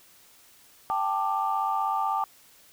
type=chord; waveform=sine; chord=G suspended second; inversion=none; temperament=equal with one note detuned; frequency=784 / 880 / 1184.2 Hz; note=G5 / A5 / D6; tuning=0 / 0 / +14 cents; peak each=-28 dBFS; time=0.9-2.24 s; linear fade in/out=0 ms; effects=tanh soft clip ceiling -15 dBFS + white hiss -56 dBFS RMS until 2.72 s